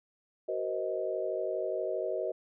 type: chord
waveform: sine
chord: C half-diminished seventh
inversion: second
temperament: just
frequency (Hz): 376.7 / 470.9 / 523.3 / 627.9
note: Gb4 / Bb4 / C5 / Eb5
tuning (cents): +31 / +18 / 0 / +16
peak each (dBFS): -36 / -37 / -37 / -34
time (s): 0.48-2.32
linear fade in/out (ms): 10
effects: none